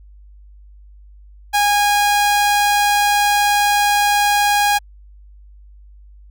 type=tone; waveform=sawtooth; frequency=821 Hz; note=G#5; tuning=20 cents flat; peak=-9 dBFS; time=1.53-4.79 s; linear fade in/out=20 ms; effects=added 50 Hz sine -40 dBFS peak until 6.3 s